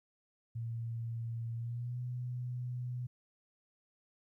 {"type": "tone with pitch glide", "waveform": "sine", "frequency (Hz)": [115.5, 123.79], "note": ["A#2", "B2"], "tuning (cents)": [-16, 4], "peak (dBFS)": -36, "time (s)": [0.55, 3.07], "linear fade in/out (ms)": 10, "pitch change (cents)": 120, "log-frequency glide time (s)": [1.55, 1.99], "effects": ["13-bit"]}